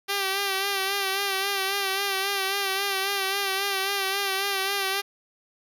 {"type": "tone with vibrato", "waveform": "5% pulse", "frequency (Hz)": 392, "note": "G4", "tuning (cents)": 0, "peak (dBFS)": -13, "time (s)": [0.08, 5.02], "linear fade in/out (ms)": 20, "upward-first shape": "sine", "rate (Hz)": 3.7, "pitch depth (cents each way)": 44, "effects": []}